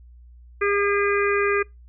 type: harmonic tone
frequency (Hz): 404.8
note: G#4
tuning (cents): -44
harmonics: 1 / 3 / 4 / 5 / 6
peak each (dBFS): -21 / -26 / -27 / -28 / -29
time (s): 0.61-1.63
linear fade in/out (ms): 10
effects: noise-tail reverb RT60 0.2 s tail -24 dB re dry + added 60 Hz sine -44 dBFS peak until 1.88 s